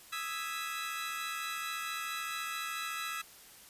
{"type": "chord", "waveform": "25% pulse", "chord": "E major seventh", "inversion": "third", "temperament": "equal", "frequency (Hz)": [1244.5, 1318.5, 1661.2, 1975.5], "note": ["D#6", "E6", "G#6", "B6"], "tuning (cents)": [0, 0, 0, 0], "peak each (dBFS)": [-40, -35, -40, -40], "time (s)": [0.12, 3.22], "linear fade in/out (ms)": 10, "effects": ["white hiss -55 dBFS RMS until 3.69 s", "resampled to 32000 Hz"]}